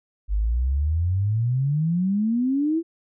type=exponential sweep; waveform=sine; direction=up; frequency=48.44 to 339 Hz; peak=-19 dBFS; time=0.28-2.83 s; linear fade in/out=50 ms; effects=none